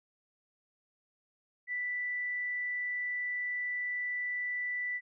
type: tone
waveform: sine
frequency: 1975.5 Hz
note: B6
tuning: in tune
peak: -32 dBFS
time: 1.67-5.01 s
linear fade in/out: 50 ms
effects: none